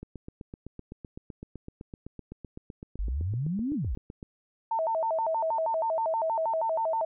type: click train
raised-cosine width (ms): 3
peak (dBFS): -27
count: 34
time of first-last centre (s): 0.03-4.228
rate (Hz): 7.86
type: exponential two-way sweep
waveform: sine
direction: up then down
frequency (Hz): 45.4 to 314.8 to 45.4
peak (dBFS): -27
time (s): 2.99-3.95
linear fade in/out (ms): 0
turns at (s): 3.74
type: tone with vibrato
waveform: sine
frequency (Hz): 763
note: G5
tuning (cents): -47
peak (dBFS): -25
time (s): 4.71-7.05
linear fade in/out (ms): 5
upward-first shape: square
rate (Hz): 6.3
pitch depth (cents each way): 290
effects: none